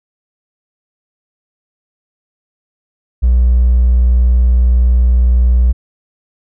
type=tone with hard clipping; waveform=triangle; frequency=60.8 Hz; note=B1; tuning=26 cents flat; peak=-6 dBFS; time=3.22-5.73 s; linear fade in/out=20 ms; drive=2 dB; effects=none